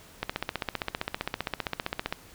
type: click train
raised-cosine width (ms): 0.3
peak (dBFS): -12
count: 30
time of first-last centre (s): 0.23-2.125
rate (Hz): 15.3
effects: pink hiss -52 dBFS RMS until 2.34 s